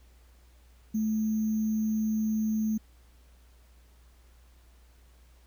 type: tone with sample-and-hold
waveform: sine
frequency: 217.1 Hz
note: A3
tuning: 23 cents flat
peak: -25 dBFS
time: 0.94-2.78 s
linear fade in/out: 10 ms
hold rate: 6300 Hz
effects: added 60 Hz sine -55 dBFS peak until 5.46 s + pink hiss -65 dBFS RMS until 5.46 s